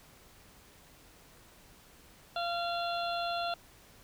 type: harmonic tone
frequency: 689 Hz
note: F5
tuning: 24 cents flat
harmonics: 1 / 2 / 4 / 5 / 6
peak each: -33 / -38 / -43 / -42 / -43 dBFS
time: 2.36-3.54 s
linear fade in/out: 2 ms
effects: pink hiss -58 dBFS RMS until 4.03 s